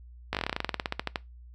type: slowing click train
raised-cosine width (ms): 0.3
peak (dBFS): -12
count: 20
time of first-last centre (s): 0.33-1.158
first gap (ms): 18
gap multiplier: 1.09
effects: noise-tail reverb RT60 0.2 s tail -21 dB re dry + added 60 Hz sine -46 dBFS peak until 1.54 s